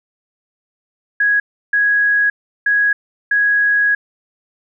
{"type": "tone bursts at uneven times", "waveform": "sine", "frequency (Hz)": 1661.2, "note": "G#6", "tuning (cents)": 0, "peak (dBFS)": -11, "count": 4, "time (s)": [[1.2, 1.4], [1.73, 2.3], [2.66, 2.93], [3.31, 3.95]], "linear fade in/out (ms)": 5, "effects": []}